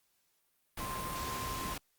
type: tone in noise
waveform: sine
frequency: 1046.5 Hz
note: C6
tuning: in tune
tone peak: -39 dBFS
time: 0.8-1.74 s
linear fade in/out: 5 ms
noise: pink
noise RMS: -40 dBFS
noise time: 0.77-1.78 s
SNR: -2 dB
effects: white hiss -75 dBFS RMS until 1.98 s + Opus 48 kbps